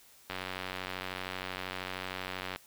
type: click train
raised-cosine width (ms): 0.3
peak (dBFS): -20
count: 211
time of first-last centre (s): 0.3-2.56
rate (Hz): 92.9
effects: white hiss -59 dBFS RMS until 2.66 s